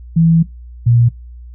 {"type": "tone pair in turn", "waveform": "sine", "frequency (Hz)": [164.81, 118.75], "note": ["E3", "A#2"], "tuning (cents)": [0, 33], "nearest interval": "tritone", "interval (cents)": 567, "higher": "first", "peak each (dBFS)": -7, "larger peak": "neither", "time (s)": [[0.16, 0.43], [0.86, 1.09]], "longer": "first", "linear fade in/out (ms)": 10, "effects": ["noise-tail reverb RT60 0.2 s tail -20 dB re dry", "added 60 Hz sine -31 dBFS peak until 1.54 s"]}